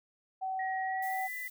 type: tone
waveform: sine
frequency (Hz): 759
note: F#5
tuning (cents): +44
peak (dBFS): -32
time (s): 0.41-1.28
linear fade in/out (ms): 20
type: tone with pitch glide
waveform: sine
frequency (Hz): 1897 to 1998.2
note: A#6 to B6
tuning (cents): +30 to +20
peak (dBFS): -37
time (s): 0.59-1.48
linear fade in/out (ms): 5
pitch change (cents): +90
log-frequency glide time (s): 0.85-1.25
type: noise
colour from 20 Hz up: violet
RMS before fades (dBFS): -47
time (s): 1.02-1.5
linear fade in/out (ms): 5
effects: none